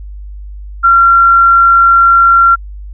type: tone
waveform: sine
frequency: 1371 Hz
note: F6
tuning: 32 cents flat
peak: -3 dBFS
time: 0.83-2.56 s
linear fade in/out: 20 ms
effects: added 50 Hz sine -24 dBFS peak until 2.93 s